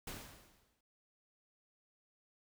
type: noise with exponential decay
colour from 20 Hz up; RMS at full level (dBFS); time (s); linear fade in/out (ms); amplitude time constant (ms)
pink; -43; 0.07-0.81; 5; 160
effects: none